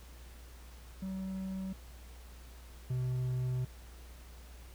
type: tone pair in turn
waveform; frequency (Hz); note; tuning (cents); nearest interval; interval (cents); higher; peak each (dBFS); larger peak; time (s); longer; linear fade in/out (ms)
triangle; 190 / 126.81; F#3 / B2; +46 / +46; perfect fifth; 700; first; -34 / -29; second; 1.02-1.73 / 2.9-3.65; second; 5
effects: added 60 Hz sine -49 dBFS peak until 4.74 s + pink hiss -58 dBFS RMS until 4.74 s